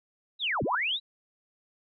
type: linear two-way sweep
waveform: sine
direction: down then up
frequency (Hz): 4000 to 77.7 to 4000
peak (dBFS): -26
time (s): 0.39-1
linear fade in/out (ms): 50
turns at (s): 0.63
type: tone with exponential growth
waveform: sine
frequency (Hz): 992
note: B5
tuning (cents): +7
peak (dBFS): -22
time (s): 0.64-0.75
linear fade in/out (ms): 2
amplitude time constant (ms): 22
effects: none